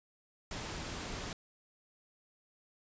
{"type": "noise", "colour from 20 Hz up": "pink", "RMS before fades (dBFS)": -41, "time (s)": [0.51, 1.33], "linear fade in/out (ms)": 2, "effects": ["resampled to 16000 Hz"]}